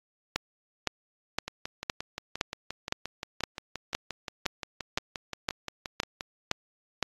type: two click trains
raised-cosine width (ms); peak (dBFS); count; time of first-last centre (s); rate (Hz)
0.2; -9 / -17; 14 / 28; 0.36-7.027 / 1.48-6.209; 1.95 / 5.71
effects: AAC 32 kbps